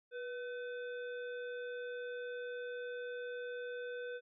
harmonic tone with a mistuned harmonic, 506 Hz, B4, 42 cents sharp, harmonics 1 / 3 / 5 / 7, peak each -41 / -47 / -59 / -59 dBFS, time 0.11-4.21 s, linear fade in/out 50 ms, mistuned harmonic 1, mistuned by -62 cents, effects none

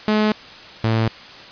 sawtooth tone pair in turn, 213.5 / 112.48 Hz, G#3 / A2, +48 / +39 cents, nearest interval major seventh, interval 1109 cents, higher first, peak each -11 / -12 dBFS, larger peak first, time 0.08-0.32 / 0.84-1.08 s, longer neither, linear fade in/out 0 ms, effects white hiss -39 dBFS RMS until 1.51 s + resampled to 11025 Hz

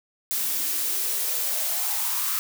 blue noise with high-pass filter sweep, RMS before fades -26 dBFS, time 0.31-2.39 s, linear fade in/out 0 ms, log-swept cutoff 210 to 1200 Hz, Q 4.6, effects none

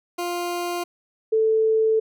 20% pulse / sine tone pair in turn, 350 / 441 Hz, F4 / A4, +4 / +4 cents, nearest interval major third, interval 400 cents, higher second, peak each -20 / -16 dBFS, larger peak second, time 0.18-0.84 / 1.32-2 s, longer second, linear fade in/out 10 ms, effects none

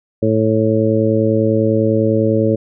harmonic tone, 110 Hz, A2, in tune, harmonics 1 / 2 / 3 / 4 / 5, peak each -18 / -18 / -18 / -18 / -18 dBFS, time 0.22-2.56 s, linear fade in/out 10 ms, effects none

